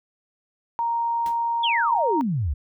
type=tone; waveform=sine; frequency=932.3 Hz; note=A#5; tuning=in tune; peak=-21 dBFS; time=0.79-2.21 s; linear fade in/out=0 ms
type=noise with exponential decay; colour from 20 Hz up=pink; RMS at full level=-37 dBFS; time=1.26-1.4 s; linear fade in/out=0 ms; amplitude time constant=29 ms
type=exponential sweep; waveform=sine; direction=down; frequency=3520 to 63 Hz; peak=-21 dBFS; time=1.63-2.54 s; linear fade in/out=10 ms
effects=none